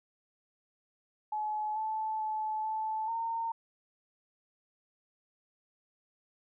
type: tone with pitch steps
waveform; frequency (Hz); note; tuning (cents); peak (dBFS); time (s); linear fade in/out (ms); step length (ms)
sine; 853 / 872 / 865 / 873 / 914; G#5 / A5 / A5 / A5 / A#5; +46 / -16 / -30 / -14 / -34; -31; 1.32-3.52; 5; 440
effects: none